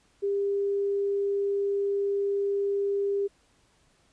sine tone, 400 Hz, G4, 35 cents sharp, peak -24 dBFS, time 0.22-3.28 s, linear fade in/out 20 ms, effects pink hiss -65 dBFS RMS until 4.12 s + resampled to 22050 Hz

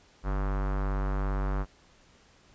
square tone with low-pass filter, 48.73 Hz, G1, 10 cents flat, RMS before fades -29 dBFS, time 0.23-1.66 s, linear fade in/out 50 ms, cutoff 1300 Hz, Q 2.2, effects pink hiss -60 dBFS RMS until 2.54 s + resampled to 16000 Hz

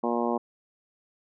harmonic tone, 118.7 Hz, A#2, 32 cents sharp, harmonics 2 / 3 / 4 / 5 / 6 / 7 / 8 / 9, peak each -29 / -31 / -32 / -33 / -34 / -34 / -35 / -36 dBFS, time 0.03-0.38 s, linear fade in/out 10 ms, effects none

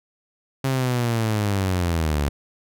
sawtooth linear sweep, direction down, 135.6 to 69.5 Hz, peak -16 dBFS, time 0.64-2.29 s, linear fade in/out 5 ms, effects none

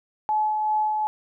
sine tone with tremolo, 856 Hz, A5, 48 cents flat, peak -19 dBFS, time 0.29-1.07 s, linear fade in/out 0 ms, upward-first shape sine, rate 2.6 Hz, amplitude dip 30%, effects none

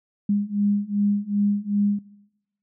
sine beating tone pair, 202.6 / 205.2 Hz, G#3 / G#3, -43 / -21 cents, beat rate 2.6 Hz, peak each -24 / -22 dBFS, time 0.29-1.99 s, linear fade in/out 5 ms, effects noise-tail reverb RT60 1.0 s tail -20 dB re dry

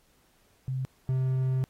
sine / triangle tone pair in turn, 130.81 / 130.36 Hz, C3 / C3, 0 / -6 cents, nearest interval unison, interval 6 cents, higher first, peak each -28 / -22 dBFS, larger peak second, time 0.68-0.85 / 1.09-1.64 s, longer second, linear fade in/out 0 ms, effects pink hiss -66 dBFS RMS until 1.69 s + AAC 48 kbps

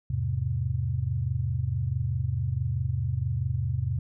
sine chord, E augmented, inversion none, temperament equal with one note detuned, 82.41 / 103.83 / 128.49 Hz, E2 / G#2 / B#2, 0 / 0 / -31 cents, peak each -31 / -30 / -28 dBFS, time 0.1-3.99 s, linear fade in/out 5 ms, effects none

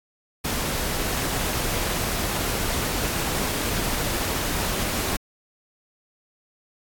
pink noise, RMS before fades -26 dBFS, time 0.44-5.17 s, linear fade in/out 10 ms, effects AAC 64 kbps

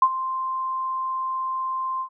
sine tone with ADSR envelope, 1046 Hz, C6, 1 cent flat, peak -10 dBFS, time 0.02-2.09 s, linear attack 4 ms, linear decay 58 ms, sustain -14 dB, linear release 83 ms, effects none

